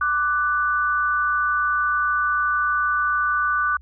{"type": "tone pair together", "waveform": "sine", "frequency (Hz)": [1174.7, 1488.1], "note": ["D6", "F#6"], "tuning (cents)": [0, 9], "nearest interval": "major third", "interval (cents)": 409, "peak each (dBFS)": -21, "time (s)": [0.01, 3.77], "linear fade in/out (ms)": 5, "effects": ["added 65 Hz sine -43 dBFS peak until 3.81 s"]}